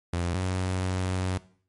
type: tone pair in turn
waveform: sawtooth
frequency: 86.9 / 92.6 Hz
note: F2 / F#2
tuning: -8 / +2 cents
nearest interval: minor second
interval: 110 cents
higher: second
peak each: -22 dBFS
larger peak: neither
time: 0.13-0.34 / 0.34-1.38 s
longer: second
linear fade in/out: 5 ms
effects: noise-tail reverb RT60 0.5 s tail -18 dB re dry + MP3 48 kbps